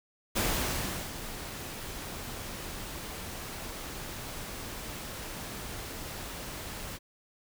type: noise with ADSR envelope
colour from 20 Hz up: pink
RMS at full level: -28 dBFS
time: 0.35-6.99 s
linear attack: 18 ms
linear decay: 740 ms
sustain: -12 dB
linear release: 39 ms
effects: none